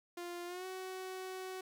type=tone with pitch glide; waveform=sawtooth; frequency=349.2 to 374.3 Hz; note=F4 to F#4; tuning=0 to +20 cents; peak=-38 dBFS; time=0.17-1.61 s; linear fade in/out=5 ms; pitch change=+120 cents; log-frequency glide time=0.46-0.66 s; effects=12-bit